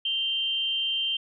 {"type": "tone pair together", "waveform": "sine", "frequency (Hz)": [2800, 3136], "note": ["F7", "G7"], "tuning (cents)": [4, 0], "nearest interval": "major second", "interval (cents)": 196, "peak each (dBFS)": [-33, -25], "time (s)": [0.05, 1.17], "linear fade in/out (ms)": 5, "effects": []}